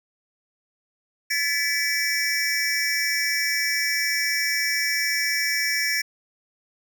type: tone cluster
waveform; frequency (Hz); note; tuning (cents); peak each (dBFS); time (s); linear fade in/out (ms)
square; 1728 / 1988 / 2287 / 5510; A6 / B6 / D7 / F8; -32 / +11 / -47 / -24; -28; 1.3-6.02; 10
effects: none